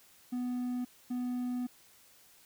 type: tone bursts at uneven times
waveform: triangle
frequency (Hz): 247.6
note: B3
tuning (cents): +5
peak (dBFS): -30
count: 2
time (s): 0.32-0.85 / 1.1-1.67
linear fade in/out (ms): 10
effects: white hiss -61 dBFS RMS until 2.45 s